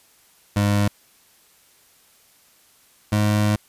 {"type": "tone pair in turn", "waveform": "25% pulse", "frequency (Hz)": [102.3, 105.05], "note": ["G#2", "G#2"], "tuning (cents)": [-26, 20], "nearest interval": "unison", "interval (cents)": 46, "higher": "second", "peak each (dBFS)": -13, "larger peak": "neither", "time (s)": [[0.56, 0.88], [3.12, 3.56]], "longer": "second", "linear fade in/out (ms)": 5, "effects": ["white hiss -56 dBFS RMS until 3.68 s", "resampled to 32000 Hz"]}